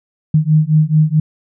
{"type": "beating tone pair", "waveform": "sine", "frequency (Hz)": [152.5, 157.1], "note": ["D#3", "D#3"], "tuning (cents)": [-34, 17], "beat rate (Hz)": 4.6, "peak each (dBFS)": -12, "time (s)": [0.34, 1.2], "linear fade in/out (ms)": 5, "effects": []}